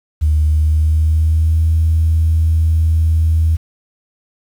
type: tone with pitch glide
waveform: sine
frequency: 76.4 to 80.57 Hz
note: D#2 to E2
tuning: -31 to -39 cents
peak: -9 dBFS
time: 0.21-3.57 s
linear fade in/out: 20 ms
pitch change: +92 cents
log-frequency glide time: 0.42-1.63 s
effects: tanh soft clip ceiling -5 dBFS + 7-bit